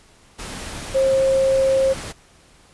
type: tone in noise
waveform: sine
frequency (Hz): 534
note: C5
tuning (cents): +35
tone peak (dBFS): -14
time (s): 0.94-1.94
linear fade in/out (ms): 20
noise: pink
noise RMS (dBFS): -32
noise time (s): 0.38-2.13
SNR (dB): +15
effects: pink hiss -52 dBFS RMS until 2.73 s + resampled to 24000 Hz